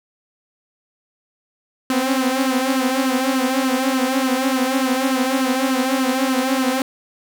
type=tone with flanger; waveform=sawtooth; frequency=261.6 Hz; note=C4; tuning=in tune; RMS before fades=-19 dBFS; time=1.9-6.82 s; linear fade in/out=2 ms; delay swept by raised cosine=0.66 to 6.46 ms; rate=3.4 Hz; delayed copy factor=+0.7; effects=none